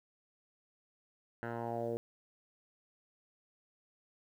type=tone with low-pass filter sweep; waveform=10% pulse; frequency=117.1 Hz; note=A#2; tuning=8 cents sharp; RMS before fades=-38 dBFS; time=1.43-1.97 s; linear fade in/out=0 ms; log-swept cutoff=1500 to 450 Hz; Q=3.6; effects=11-bit